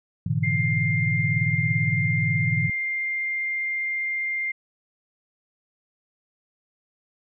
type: chord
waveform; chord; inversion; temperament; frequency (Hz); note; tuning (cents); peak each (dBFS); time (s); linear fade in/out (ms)
sine; E dominant seventh; first; equal with one note detuned; 106.25 / 123.47 / 146.83 / 164.81; G#2 / B2 / D3 / E3; +40 / 0 / 0 / 0; -27; 0.26-2.7; 5
type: tone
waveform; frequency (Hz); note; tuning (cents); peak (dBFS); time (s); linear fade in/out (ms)
sine; 2105; C7; +10; -24; 0.43-4.52; 10
effects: none